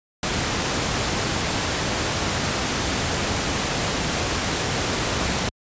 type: noise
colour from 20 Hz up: pink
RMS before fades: -23 dBFS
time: 0.23-5.49 s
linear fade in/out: 2 ms
effects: high-pass 60 Hz 12 dB/octave + resampled to 16000 Hz